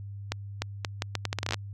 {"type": "accelerating click train", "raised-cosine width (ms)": 0.2, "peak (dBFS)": -11, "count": 15, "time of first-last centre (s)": [0.32, 1.543], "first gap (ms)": 300, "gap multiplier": 0.76, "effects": ["added 100 Hz sine -37 dBFS peak until 1.73 s"]}